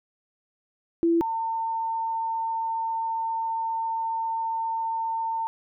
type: tone pair in turn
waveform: sine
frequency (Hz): 335.6 / 903.7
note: E4 / A5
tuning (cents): +31 / +46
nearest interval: octave + perfect fourth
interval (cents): 1715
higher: second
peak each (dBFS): -18 / -25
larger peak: first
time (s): 1.03-1.21 / 1.21-5.47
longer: second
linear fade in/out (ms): 0
effects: none